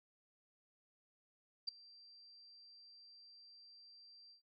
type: tone with ADSR envelope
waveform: sine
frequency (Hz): 4707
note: D8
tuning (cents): +3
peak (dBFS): -34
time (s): 1.67-4.42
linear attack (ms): 15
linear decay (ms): 7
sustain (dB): -24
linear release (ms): 110
effects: none